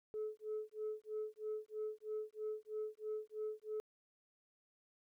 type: tone with tremolo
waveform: sine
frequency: 430 Hz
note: A4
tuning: 40 cents flat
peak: -36 dBFS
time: 0.14-3.8 s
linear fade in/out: 0 ms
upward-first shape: sine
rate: 3.1 Hz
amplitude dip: 100%
effects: tanh soft clip ceiling -35 dBFS + 13-bit